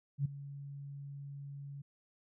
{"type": "tone with ADSR envelope", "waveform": "sine", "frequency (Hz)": 140.8, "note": "C#3", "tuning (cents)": 27, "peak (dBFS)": -27, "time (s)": [0.18, 1.82], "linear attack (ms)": 71, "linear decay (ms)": 10, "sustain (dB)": -16, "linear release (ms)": 9, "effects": []}